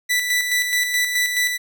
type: tone with tremolo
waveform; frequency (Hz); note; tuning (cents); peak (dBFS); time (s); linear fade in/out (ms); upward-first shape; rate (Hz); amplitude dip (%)
sawtooth; 1975.5; B6; 0; -13; 0.09-1.58; 20; square; 4.7; 45
effects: none